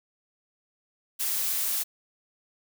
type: noise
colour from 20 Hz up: blue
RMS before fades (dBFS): -28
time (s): 1.19-1.84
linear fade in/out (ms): 20
effects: none